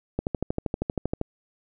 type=click train; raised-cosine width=2 ms; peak=-12 dBFS; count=14; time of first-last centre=0.19-1.214 s; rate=12.7 Hz; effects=none